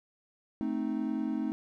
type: chord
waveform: triangle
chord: A diminished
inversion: none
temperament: equal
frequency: 220 / 261.6 / 311.1 Hz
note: A3 / C4 / Eb4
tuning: 0 / 0 / 0 cents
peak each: -32 dBFS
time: 0.61-1.52 s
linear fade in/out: 0 ms
effects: none